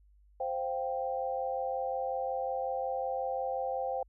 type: chord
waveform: sine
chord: C suspended fourth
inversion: none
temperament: equal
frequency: 523.3 / 698.5 / 784 Hz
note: C5 / F5 / G5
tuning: 0 / 0 / 0 cents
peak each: -34 / -38 / -35 dBFS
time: 0.4-4.03 s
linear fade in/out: 5 ms
effects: added 50 Hz sine -59 dBFS peak until 4.08 s